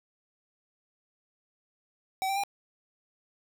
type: tone with pitch steps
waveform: square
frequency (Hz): 764 / 782.8 / 802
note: G5 / G5 / G5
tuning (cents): -45 / -3 / +39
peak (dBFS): -28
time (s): 2.22-2.436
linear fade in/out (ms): 0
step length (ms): 72
effects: none